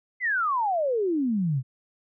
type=exponential sweep; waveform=sine; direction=down; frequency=2093 to 121.9 Hz; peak=-22 dBFS; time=0.2-1.63 s; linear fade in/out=50 ms; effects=none